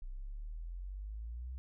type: exponential sweep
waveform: sine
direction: up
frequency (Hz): 30.87 to 65.41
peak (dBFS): -40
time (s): 0.02-1.58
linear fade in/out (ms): 0
effects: none